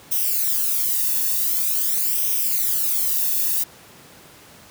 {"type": "noise with flanger", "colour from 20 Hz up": "violet", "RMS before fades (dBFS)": -21, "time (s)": [0.11, 3.64], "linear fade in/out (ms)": 10, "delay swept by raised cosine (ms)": [0.34, 1.13], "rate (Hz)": 0.46, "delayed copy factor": 0.95, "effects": ["pink hiss -46 dBFS RMS until 4.7 s", "high-pass 100 Hz 12 dB/octave"]}